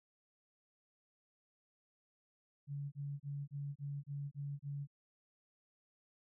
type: tone bursts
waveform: sine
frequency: 142.2 Hz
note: C#3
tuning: 45 cents sharp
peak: -39 dBFS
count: 8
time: 2.67-4.873 s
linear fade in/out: 50 ms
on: 250 ms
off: 29 ms
effects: none